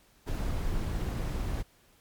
brown noise, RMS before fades -31 dBFS, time 0.26-1.63 s, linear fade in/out 20 ms, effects pink hiss -63 dBFS RMS until 2 s + MP3 96 kbps

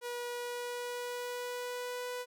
sawtooth tone with pitch glide, 483.9 to 494.6 Hz, B4 to B4, -35 to +3 cents, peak -33 dBFS, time 0.01-2.26 s, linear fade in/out 50 ms, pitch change +38 cents, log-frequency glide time 0.29-2.08 s, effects none

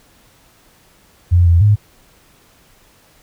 sine tone with pitch steps, 87.7 / 85.1 / 104.3 Hz, F2 / F2 / G#2, +8 / -44 / +8 cents, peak -7 dBFS, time 1.31-1.76 s, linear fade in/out 20 ms, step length 150 ms, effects pink hiss -51 dBFS RMS until 3.22 s

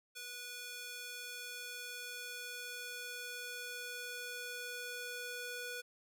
square tone with high-pass filter sweep, 489.3 Hz, B4, 16 cents flat, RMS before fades -45 dBFS, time 0.15-5.82 s, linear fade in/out 20 ms, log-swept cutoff 2200 to 1000 Hz, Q 0.76, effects none

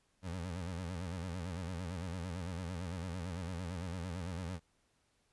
25% pulse tone with vibrato, 88.2 Hz, F2, 18 cents sharp, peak -35 dBFS, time 0.22-4.6 s, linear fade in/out 50 ms, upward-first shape sine, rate 8.9 Hz, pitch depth 130 cents each way, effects pink hiss -75 dBFS RMS until 5.32 s + resampled to 24000 Hz

